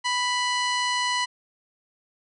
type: harmonic tone with a mistuned harmonic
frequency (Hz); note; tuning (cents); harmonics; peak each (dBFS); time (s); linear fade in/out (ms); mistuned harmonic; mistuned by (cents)
987.8; B5; 0; 1 / 2 / 3 / 4 / 5 / 6 / 7 / 8 / 9; -26 / -28 / -30 / -32 / -39 / -37 / -43 / -43 / -42; 0.04-1.26; 20; 4; +69
effects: none